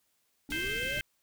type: linear sweep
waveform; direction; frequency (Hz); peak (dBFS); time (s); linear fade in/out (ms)
triangle; up; 275.7 to 603; -38; 0.49-0.99; 0
type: band-stop noise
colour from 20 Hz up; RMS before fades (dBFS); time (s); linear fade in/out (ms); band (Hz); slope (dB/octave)
pink; -41; 0.5-1.01; 5; 460 to 2300; 24
type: harmonic tone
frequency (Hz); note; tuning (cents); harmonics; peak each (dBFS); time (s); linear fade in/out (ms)
523.3; C5; 0; 3 / 4 / 5 / 6; -36 / -37 / -38 / -39; 0.52-1.01; 0
effects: white hiss -74 dBFS RMS until 1.22 s